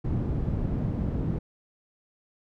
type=low-pass noise; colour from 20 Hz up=white; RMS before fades=-28 dBFS; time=0.04-1.39 s; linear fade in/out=10 ms; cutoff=170 Hz; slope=12 dB/octave; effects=none